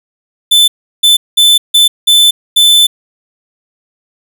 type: tone bursts at uneven times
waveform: 45% pulse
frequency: 3520 Hz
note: A7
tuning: in tune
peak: -4 dBFS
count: 6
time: 0.51-0.68 / 1.03-1.17 / 1.37-1.58 / 1.74-1.88 / 2.07-2.31 / 2.56-2.87 s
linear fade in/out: 10 ms
effects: none